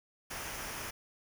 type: noise with comb filter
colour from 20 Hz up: pink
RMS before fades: -41 dBFS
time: 0.3-0.91 s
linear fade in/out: 10 ms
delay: 0.25 ms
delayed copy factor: -0.5
effects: none